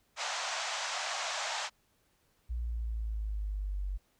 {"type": "band-pass noise", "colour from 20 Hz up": "pink", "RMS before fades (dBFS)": -36, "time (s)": [0.16, 1.7], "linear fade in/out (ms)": 50, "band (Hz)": [620, 7500], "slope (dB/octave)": 48}
{"type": "exponential sweep", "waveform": "sine", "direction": "down", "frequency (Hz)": [59.8, 46.88], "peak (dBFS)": -32, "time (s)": [2.49, 3.98], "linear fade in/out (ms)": 20}
{"effects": ["pink hiss -72 dBFS RMS until 4.19 s"]}